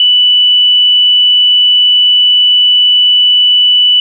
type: tone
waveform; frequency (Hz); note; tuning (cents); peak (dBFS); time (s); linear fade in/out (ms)
sine; 2971; F#7; +6; -4; 0-4; 2
effects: none